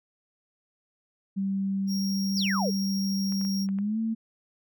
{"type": "tone with pitch glide", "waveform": "sine", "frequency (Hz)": [194.9, 223.9], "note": ["G3", "A3"], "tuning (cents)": [-10, 30], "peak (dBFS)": -25, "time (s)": [1.36, 4.15], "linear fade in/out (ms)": 20, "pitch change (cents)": 240, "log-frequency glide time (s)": [3.76, 3.99]}
{"type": "tone", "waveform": "45% pulse", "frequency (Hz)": 5588, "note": "F8", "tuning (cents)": 0, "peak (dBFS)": -34, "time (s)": [1.87, 3.67], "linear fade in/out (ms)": 50}
{"type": "exponential sweep", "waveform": "sine", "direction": "down", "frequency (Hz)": [6272, 390], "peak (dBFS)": -27, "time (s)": [2.35, 2.71], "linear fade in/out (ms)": 20}
{"type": "clicks", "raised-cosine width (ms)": 0.5, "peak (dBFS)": -32, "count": 5, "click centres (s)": [3.323, 3.413, 3.45, 3.689, 3.787]}
{"effects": []}